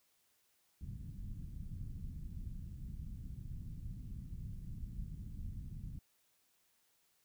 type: low-pass noise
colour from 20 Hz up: pink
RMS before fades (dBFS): -45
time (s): 0.81-5.99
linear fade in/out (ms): 2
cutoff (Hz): 180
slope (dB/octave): 24
effects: white hiss -75 dBFS RMS until 7.24 s